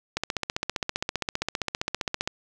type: click train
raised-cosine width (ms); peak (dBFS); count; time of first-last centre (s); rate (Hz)
0.2; -9; 33; 0.17-2.275; 15.2
effects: none